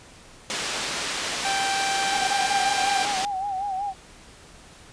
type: band-pass noise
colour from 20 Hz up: white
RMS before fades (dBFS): -29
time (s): 0.5-3.25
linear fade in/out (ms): 0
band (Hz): 190 to 5300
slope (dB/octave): 12
type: tone with pitch glide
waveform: sawtooth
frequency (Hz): 784 to 791.7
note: G5 to G5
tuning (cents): 0 to +17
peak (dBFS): -20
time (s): 1.45-3.05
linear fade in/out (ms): 0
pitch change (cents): +17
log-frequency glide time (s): 2.25-2.41
type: tone with vibrato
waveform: sine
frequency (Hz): 784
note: G5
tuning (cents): 0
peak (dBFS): -25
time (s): 2.1-3.94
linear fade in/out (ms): 50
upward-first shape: sine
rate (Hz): 5.3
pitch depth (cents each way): 83
effects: pink hiss -48 dBFS RMS until 4.92 s + resampled to 22050 Hz